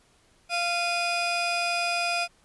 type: tone pair together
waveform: 30% pulse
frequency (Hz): 693 / 2470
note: F5 / D#7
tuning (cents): -14 / -13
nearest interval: octave + minor seventh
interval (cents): 2201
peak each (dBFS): -25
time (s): 0.49-2.28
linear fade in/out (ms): 50
effects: pink hiss -62 dBFS RMS until 2.44 s + resampled to 24000 Hz